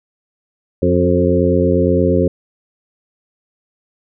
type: harmonic tone with a mistuned harmonic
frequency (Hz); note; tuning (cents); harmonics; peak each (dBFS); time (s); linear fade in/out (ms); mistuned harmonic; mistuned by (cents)
88.6; F2; +25; 1 / 2 / 3 / 4 / 5 / 6; -18 / -18 / -18 / -18 / -18 / -18; 0.82-2.28; 5; 4; +32
effects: none